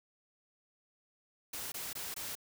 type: noise bursts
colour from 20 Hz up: white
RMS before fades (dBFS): -41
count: 4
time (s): 1.53-2.353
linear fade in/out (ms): 5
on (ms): 190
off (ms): 21
effects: none